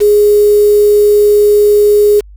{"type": "tone with quantisation", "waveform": "sine", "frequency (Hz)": 415.3, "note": "G#4", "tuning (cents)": 0, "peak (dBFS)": -4, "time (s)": [0, 2.21], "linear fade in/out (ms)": 20, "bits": 4, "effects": ["added 50 Hz sine -32 dBFS peak until 2.36 s"]}